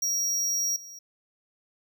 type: tone with level steps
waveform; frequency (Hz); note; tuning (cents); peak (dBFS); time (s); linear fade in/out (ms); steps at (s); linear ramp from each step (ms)
square; 5670; F8; +25; -25 / -42; 0.02-0.99; 5; 0.76; 2
effects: none